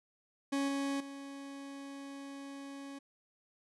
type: tone with level steps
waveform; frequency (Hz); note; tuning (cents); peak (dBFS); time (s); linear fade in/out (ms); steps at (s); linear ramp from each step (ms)
40% pulse; 277.2; C#4; 0; -30 / -32 / -43; 0.52-2.99; 10; 0.68 / 1; 5
effects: resampled to 24000 Hz